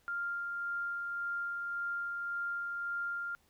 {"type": "tone with tremolo", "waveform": "sine", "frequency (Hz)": 1396.9, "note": "F6", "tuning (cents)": 0, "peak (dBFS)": -33, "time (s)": [0.08, 3.35], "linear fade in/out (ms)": 0, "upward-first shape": "sine", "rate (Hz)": 1.8, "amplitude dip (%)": 25, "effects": ["pink hiss -70 dBFS RMS until 3.49 s"]}